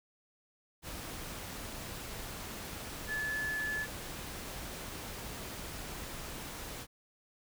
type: tone in noise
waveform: sine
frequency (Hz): 1726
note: A6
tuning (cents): -34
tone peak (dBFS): -33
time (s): 3.07-3.87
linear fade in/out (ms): 50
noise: pink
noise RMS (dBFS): -43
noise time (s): 0.82-6.87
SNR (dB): +7
effects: none